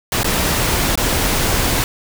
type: noise with dropouts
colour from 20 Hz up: pink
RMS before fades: -17 dBFS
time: 0.12-1.84 s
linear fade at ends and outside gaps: 1 ms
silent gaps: 0.232-0.244 / 0.955-0.975 s
effects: none